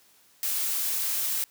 blue noise, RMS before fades -28 dBFS, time 0.43-1.44 s, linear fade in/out 0 ms, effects white hiss -60 dBFS RMS until 1.5 s + high-pass 80 Hz 12 dB/octave

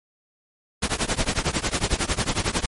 pink noise with tremolo, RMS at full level -20 dBFS, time 0.82-2.66 s, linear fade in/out 10 ms, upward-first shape triangle, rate 11 Hz, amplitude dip 100%, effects MP3 48 kbps

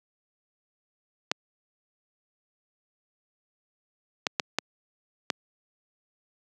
clicks, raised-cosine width 0.2 ms, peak -6 dBFS, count 5, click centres 1.315 / 4.268 / 4.398 / 4.586 / 5.302 s, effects high-pass 200 Hz 12 dB/octave

